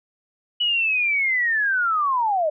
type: linear sweep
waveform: sine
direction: down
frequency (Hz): 2960 to 587.3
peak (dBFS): -18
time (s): 0.6-2.5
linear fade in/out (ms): 10
effects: none